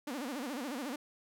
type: tone with vibrato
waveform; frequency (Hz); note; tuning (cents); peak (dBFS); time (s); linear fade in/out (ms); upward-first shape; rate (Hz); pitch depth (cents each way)
sawtooth; 266.9; C4; +35; -33; 0.07-0.96; 5; sine; 14; 220
effects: none